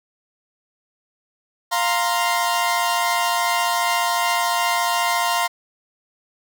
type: chord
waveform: sawtooth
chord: F suspended fourth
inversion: none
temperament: equal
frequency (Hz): 698.5 / 932.3 / 1046.5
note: F5 / Bb5 / C6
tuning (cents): 0 / 0 / 0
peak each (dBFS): -19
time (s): 1.71-5.48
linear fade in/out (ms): 20
effects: none